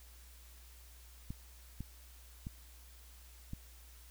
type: clicks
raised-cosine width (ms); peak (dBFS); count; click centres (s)
5; -29; 4; 1.305 / 1.806 / 2.469 / 3.534
effects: added 60 Hz sine -55 dBFS peak until 4.1 s + white hiss -61 dBFS RMS until 4.1 s